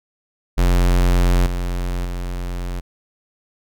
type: tone with level steps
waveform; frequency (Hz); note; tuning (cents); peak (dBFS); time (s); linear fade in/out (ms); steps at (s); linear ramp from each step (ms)
square; 44.44; F1; +31; -13 / -21 / -24; 0.57-2.81; 20; 1.46 / 2.05; 5
effects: none